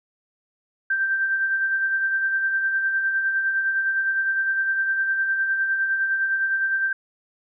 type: tone with tremolo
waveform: sine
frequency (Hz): 1568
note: G6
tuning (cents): 0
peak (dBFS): -18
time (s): 0.9-6.93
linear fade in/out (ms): 5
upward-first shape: sine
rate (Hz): 9.8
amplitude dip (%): 40
effects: none